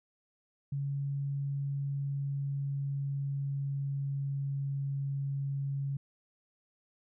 sine tone with pitch glide, 140 to 138.71 Hz, C#3 to C#3, +18 to +1 cents, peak -31 dBFS, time 0.72-5.97 s, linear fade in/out 5 ms, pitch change -17 cents, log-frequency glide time 1.35-4.88 s, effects none

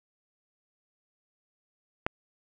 click, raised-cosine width 0.5 ms, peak -11 dBFS, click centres 2.065 s, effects none

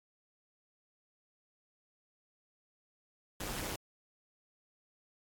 pink noise with amplitude modulation, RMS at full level -36 dBFS, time 3.4-3.76 s, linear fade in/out 5 ms, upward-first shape sine, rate 201 Hz, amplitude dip 85%, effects AAC 64 kbps

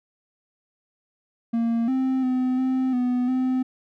triangle tone with pitch steps, 231.2 / 261.7 / 255.1 / 259.7 / 248.1 / 257.2 Hz, A#3 / C4 / C4 / C4 / B3 / C4, -14 / 0 / -44 / -13 / +8 / -30 cents, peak -18 dBFS, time 1.53-3.63 s, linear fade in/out 10 ms, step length 350 ms, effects none

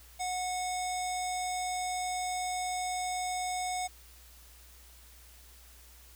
square tone with low-pass filter, 732 Hz, F#5, 19 cents flat, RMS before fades -34 dBFS, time 0.19-3.88 s, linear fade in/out 20 ms, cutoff 7900 Hz, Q 4.3, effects added 60 Hz sine -55 dBFS peak until 6.15 s + white hiss -57 dBFS RMS until 6.15 s

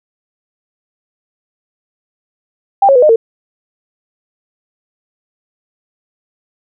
sine tone with pitch steps, 792 / 548 / 495.3 / 610 / 453.9 Hz, G5 / C#5 / B4 / D#5 / A#4, +18 / -20 / +5 / -34 / -46 cents, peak -4 dBFS, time 2.82-3.16 s, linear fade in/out 5 ms, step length 68 ms, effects none

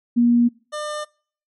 sine / 25% pulse tone pair in turn, 238.4 / 600.7 Hz, A#3 / D5, +39 / +39 cents, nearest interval octave + major third, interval 1600 cents, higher second, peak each -12 / -22 dBFS, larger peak first, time 0.16-0.49 / 0.72-1.05 s, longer neither, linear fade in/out 20 ms, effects noise-tail reverb RT60 0.5 s tail -25 dB re dry + MP3 48 kbps

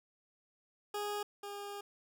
20% pulse tone pair in turn, 413.3 / 405.7 Hz, G#4 / G#4, -8 / -41 cents, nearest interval unison, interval 33 cents, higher first, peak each -31 / -37 dBFS, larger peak first, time 0.94-1.23 / 1.43-1.81 s, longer second, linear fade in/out 5 ms, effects none

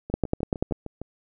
two click trains, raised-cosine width 2 ms, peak -9 / -21 dBFS, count 7 / 7, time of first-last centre 0.14-0.723 / 0.1-1.016 s, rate 10.3 / 6.55 Hz, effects none

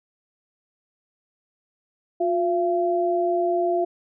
sine tone pair together, 356 / 681 Hz, F4 / F5, +33 / -44 cents, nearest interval major seventh, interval 1123 cents, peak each -22 dBFS, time 2.2-3.85 s, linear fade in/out 10 ms, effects none

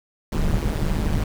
brown noise with amplitude modulation, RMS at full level -18 dBFS, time 0.32-1.24 s, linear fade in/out 5 ms, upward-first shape sine, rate 153 Hz, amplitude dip 85%, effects none

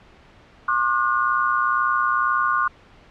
sine tone cluster, 1074 / 1196 / 1448 Hz, C6 / D6 / F#6, +45 / +31 / -38 cents, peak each -22 dBFS, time 0.68-2.68 s, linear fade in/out 5 ms, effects pink hiss -50 dBFS RMS until 3.1 s + low-pass 3000 Hz 12 dB/octave

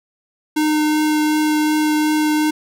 square tone with vibrato, 305.4 Hz, D#4, 32 cents flat, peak -15 dBFS, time 0.56-2.51 s, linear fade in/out 10 ms, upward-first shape triangle, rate 2.7 Hz, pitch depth 9 cents each way, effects none

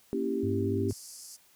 sine chord, A# diminished seventh, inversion none, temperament equal, 233.1 / 277.2 / 329.6 / 392 Hz, A#3 / C#4 / E4 / G4, 0 / 0 / 0 / 0 cents, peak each -34 / -33 / -36 / -31 dBFS, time 0.13-0.91 s, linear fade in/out 0 ms
sine tone, 101 Hz, G#2, 48 cents flat, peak -31 dBFS, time 0.43-0.93 s, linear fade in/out 5 ms
pink band-pass noise, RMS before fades -47 dBFS, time 0.88-1.37 s, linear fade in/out 20 ms, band 4600 to 12000 Hz, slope 96 dB/octave
effects white hiss -62 dBFS RMS until 1.55 s

